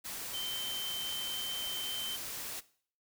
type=tone in noise; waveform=sine; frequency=3100 Hz; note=G7; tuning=20 cents flat; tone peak=-36 dBFS; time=0.33-2.17 s; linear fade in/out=20 ms; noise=white; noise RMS=-41 dBFS; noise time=0.04-2.61 s; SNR=+2 dB; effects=noise-tail reverb RT60 0.5 s tail -18 dB re dry